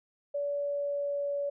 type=tone with pitch glide; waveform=sine; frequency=573 to 569 Hz; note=D5 to C#5; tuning=-43 to +45 cents; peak=-29 dBFS; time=0.34-1.5 s; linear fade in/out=10 ms; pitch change=-12 cents; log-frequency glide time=0.55-1.37 s; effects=none